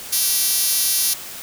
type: tone with high-pass filter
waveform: 5% pulse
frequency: 389 Hz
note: G4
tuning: 13 cents flat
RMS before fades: -19 dBFS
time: 0.12-1.14 s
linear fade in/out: 10 ms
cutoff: 7600 Hz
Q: 1.6
effects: white hiss -34 dBFS RMS until 1.42 s